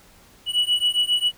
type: beating tone pair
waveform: triangle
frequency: 2937 / 2944.4 Hz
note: F#7 / F#7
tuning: -13 / -9 cents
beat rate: 7.4 Hz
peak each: -20 dBFS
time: 0.46-1.32 s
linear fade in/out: 50 ms
effects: pink hiss -52 dBFS RMS until 1.37 s